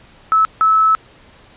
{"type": "tone bursts at uneven times", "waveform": "sine", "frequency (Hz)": 1302, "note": "E6", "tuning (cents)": -22, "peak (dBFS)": -9, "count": 2, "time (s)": [[0.32, 0.45], [0.61, 0.95]], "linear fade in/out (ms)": 0, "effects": ["pink hiss -46 dBFS RMS until 1.56 s", "resampled to 8000 Hz"]}